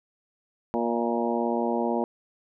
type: harmonic tone with a mistuned harmonic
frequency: 117.9 Hz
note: A#2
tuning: 20 cents sharp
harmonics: 2 / 3 / 4 / 5 / 6 / 7 / 8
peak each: -28 / -30 / -31 / -32 / -33 / -33 / -34 dBFS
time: 0.74-2.04 s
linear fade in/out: 0 ms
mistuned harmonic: 6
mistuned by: -45 cents
effects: none